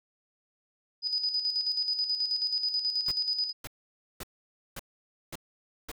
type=tone with tremolo; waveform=sine; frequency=4978 Hz; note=D#8; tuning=in tune; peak=-25 dBFS; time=1.02-3.53 s; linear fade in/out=50 ms; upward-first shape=square; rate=9.3 Hz; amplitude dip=55%
type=noise bursts; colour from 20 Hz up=pink; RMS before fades=-39 dBFS; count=6; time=3.08-5.916 s; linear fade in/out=2 ms; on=31 ms; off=530 ms
effects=none